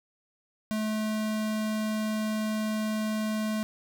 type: tone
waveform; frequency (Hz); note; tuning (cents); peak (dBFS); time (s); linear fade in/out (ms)
square; 215.9; A3; -33; -28; 0.71-3.63; 0
effects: none